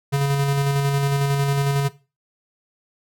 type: tone with tremolo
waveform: square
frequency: 140 Hz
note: C#3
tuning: 18 cents sharp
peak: -17 dBFS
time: 0.12-1.89 s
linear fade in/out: 20 ms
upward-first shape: square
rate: 11 Hz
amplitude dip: 25%
effects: noise-tail reverb RT60 0.3 s tail -17 dB re dry